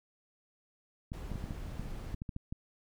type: clicks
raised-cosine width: 5 ms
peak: -26 dBFS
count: 11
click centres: 1.119 / 1.317 / 1.357 / 1.441 / 1.508 / 1.796 / 2.143 / 2.219 / 2.292 / 2.364 / 2.525 s
type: noise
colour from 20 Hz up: brown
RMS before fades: -42 dBFS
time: 1.13-2.15 s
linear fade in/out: 10 ms
effects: none